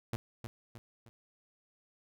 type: tone with echo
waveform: sawtooth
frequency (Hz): 116.54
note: A#2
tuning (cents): 0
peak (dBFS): -29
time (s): 0.13-0.16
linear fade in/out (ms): 0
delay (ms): 310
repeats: 3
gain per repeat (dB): -7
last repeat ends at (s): 1.09
effects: none